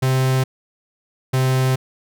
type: tone pair in turn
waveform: 45% pulse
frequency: 130.81 / 130.3 Hz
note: C3 / C3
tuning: 0 / -7 cents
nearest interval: unison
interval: 7 cents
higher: first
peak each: -15 dBFS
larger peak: neither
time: 0.02-0.44 / 1.33-1.76 s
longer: second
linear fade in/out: 10 ms
effects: none